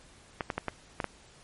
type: clicks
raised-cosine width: 0.5 ms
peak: -15 dBFS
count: 6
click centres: 0.408 / 0.502 / 0.58 / 0.683 / 1.002 / 1.043 s
effects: pink hiss -56 dBFS RMS until 1.43 s + MP3 48 kbps